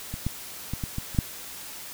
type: clicks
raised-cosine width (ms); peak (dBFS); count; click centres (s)
5; -20 / -14 / -17 / -17 / -17 / -25 / -8; 7; 0.14 / 0.266 / 0.736 / 0.838 / 0.984 / 1.148 / 1.188
effects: white hiss -40 dBFS RMS until 1.93 s